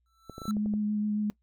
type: tone with exponential growth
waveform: square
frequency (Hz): 1329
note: E6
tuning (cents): +14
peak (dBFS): -36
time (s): 0.06-0.51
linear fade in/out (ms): 1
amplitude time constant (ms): 97
type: clicks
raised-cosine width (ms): 2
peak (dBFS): -27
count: 7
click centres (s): 0.297 / 0.381 / 0.418 / 0.455 / 0.568 / 0.66 / 0.738
type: tone with vibrato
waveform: sine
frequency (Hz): 210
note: G#3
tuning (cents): +19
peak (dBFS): -26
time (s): 0.48-1.3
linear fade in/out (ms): 0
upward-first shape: sine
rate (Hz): 7.3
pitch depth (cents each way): 13
effects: noise-tail reverb RT60 0.1 s tail -21 dB re dry + added 60 Hz sine -70 dBFS peak until 1.42 s